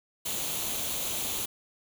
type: noise with comb filter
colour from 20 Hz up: white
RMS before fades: -32 dBFS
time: 0.25-1.46 s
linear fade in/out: 10 ms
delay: 0.29 ms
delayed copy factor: +0.55
effects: none